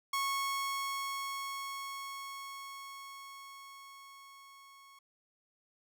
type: tone with level ramp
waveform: sawtooth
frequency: 1100 Hz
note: C#6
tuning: 14 cents flat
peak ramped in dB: -27 to -52 dBFS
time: 0.13-4.99 s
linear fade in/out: 5 ms
effects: none